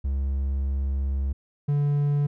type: tone pair in turn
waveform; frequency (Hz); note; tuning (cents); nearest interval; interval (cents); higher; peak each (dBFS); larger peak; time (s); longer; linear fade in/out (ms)
triangle; 68.2 / 144.51; C#2 / D3; -28 / -28; octave + minor second; 1300; second; -21 / -18; second; 0.04-1.33 / 1.68-2.27; first; 10
effects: none